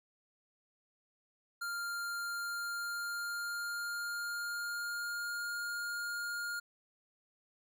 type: tone with pitch glide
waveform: square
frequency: 1396.9 to 1416.4 Hz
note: F6 to F6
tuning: 0 to +24 cents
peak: -37 dBFS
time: 1.61-6.6 s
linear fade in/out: 10 ms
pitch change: +24 cents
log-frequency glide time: 2.22-5.52 s
effects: none